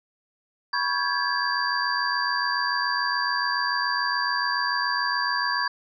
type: tone cluster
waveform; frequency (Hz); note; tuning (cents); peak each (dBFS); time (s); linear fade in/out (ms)
sine; 983 / 1113 / 1607 / 1694 / 4678; B5 / C#6 / G6 / G#6 / D8; -8 / +7 / +43 / +34 / -8; -29; 0.73-5.68; 5
effects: none